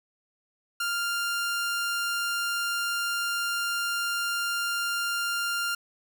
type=tone; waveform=sawtooth; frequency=1396.9 Hz; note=F6; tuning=in tune; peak=-23 dBFS; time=0.8-5.75 s; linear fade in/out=5 ms; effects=10-bit